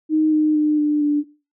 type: tone with pitch steps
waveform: sine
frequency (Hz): 311.1 / 306.6 / 302.2 / 297.9 / 293.6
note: D#4 / D#4 / D4 / D4 / D4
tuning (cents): 0 / -25 / +50 / +25 / 0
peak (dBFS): -14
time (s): 0.09-1.24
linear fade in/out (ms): 50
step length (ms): 230
effects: noise-tail reverb RT60 0.3 s tail -17 dB re dry